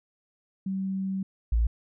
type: tone pair in turn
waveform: sine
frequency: 191.8 / 57.02 Hz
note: G3 / A#1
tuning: -37 / -38 cents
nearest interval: octave + major sixth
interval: 2101 cents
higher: first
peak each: -27 / -20 dBFS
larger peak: second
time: 0.66-1.23 / 1.52-1.67 s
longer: first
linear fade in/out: 5 ms
effects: none